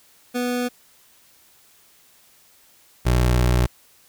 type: tone pair in turn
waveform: 25% pulse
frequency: 246 / 61.25 Hz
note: B3 / B1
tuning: -7 / -14 cents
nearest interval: 2 octaves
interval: 2407 cents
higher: first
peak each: -18 / -12 dBFS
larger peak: second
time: 0.34-0.69 / 3.05-3.67 s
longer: second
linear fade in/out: 20 ms
effects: white hiss -55 dBFS RMS until 4.08 s